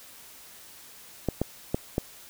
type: clicks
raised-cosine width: 2 ms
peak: -11 dBFS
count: 4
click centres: 1.287 / 1.416 / 1.745 / 1.981 s
effects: white hiss -49 dBFS RMS until 2.29 s